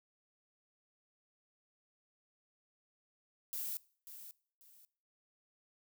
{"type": "noise with echo", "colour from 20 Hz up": "violet", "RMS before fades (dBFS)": -40, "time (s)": [3.53, 3.77], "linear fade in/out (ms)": 0, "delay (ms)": 540, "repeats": 2, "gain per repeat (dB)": -11, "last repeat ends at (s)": 4.85, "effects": ["noise-tail reverb RT60 0.5 s tail -22 dB re dry"]}